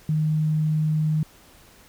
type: tone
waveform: sine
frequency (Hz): 154.8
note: D#3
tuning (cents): -9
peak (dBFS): -19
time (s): 0.09-1.23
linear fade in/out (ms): 2
effects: pink hiss -52 dBFS RMS until 1.88 s